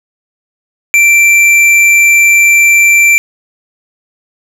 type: tone with hard clipping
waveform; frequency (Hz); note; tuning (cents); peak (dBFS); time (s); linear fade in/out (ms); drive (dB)
sine; 2349; D7; 0; -5; 0.94-3.18; 0; 9
effects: none